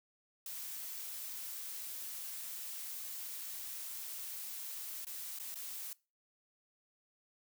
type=noise with dropouts; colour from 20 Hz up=blue; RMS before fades=-44 dBFS; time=0.46-5.93 s; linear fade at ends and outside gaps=2 ms; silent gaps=5.048-5.068 / 5.388-5.398 / 5.544-5.556 s; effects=noise-tail reverb RT60 0.3 s tail -22 dB re dry